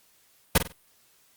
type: noise with echo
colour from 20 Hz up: pink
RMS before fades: -17 dBFS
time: 0.55-0.58 s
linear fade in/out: 5 ms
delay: 48 ms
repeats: 3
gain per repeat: -10 dB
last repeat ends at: 0.724 s
effects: white hiss -62 dBFS RMS until 1.36 s + Opus 48 kbps